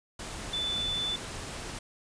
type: tone in noise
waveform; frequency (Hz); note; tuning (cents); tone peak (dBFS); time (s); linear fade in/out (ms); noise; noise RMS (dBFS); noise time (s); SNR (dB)
sine; 3502; A7; -9; -29; 0.53-1.16; 5; pink; -39; 0.19-1.79; +7
effects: resampled to 22050 Hz